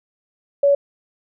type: tone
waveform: sine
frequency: 565 Hz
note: C#5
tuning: 33 cents sharp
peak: -11 dBFS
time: 0.63-0.75 s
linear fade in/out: 5 ms
effects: none